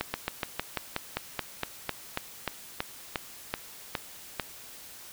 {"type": "slowing click train", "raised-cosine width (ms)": 0.3, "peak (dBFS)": -12, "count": 18, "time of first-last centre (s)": [0.01, 4.398], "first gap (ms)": 130, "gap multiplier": 1.08, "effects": ["white hiss -47 dBFS RMS until 5.12 s"]}